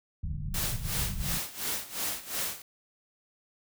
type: low-pass noise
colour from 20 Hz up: pink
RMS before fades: -34 dBFS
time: 0.23-1.39 s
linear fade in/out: 5 ms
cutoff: 190 Hz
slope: 48 dB/octave
type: noise with tremolo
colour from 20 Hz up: white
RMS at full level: -31 dBFS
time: 0.54-2.62 s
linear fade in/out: 2 ms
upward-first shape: sine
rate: 2.8 Hz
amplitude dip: 85%
effects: none